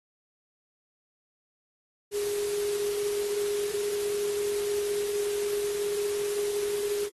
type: tone in noise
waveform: sine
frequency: 410.3 Hz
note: G#4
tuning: 21 cents flat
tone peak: -27 dBFS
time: 2.11-7.1 s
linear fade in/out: 50 ms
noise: white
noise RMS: -38 dBFS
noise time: 2.11-7.1 s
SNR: +8 dB
effects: AAC 32 kbps